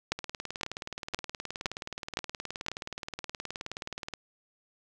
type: two click trains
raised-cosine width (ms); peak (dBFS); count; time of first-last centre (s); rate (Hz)
0.2; -19 / -10; 76 / 6; 0.19-4.137 / 0.12-2.684; 19 / 1.95
effects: none